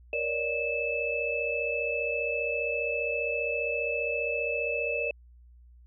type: tone cluster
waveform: sine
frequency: 471.1 / 561 / 596 / 2618 Hz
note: A#4 / C#5 / D5 / E7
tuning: +18 / +21 / +25 / -13 cents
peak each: -33 / -36 / -34 / -30 dBFS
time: 0.13-5.11 s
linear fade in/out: 2 ms
effects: added 60 Hz sine -51 dBFS peak until 5.86 s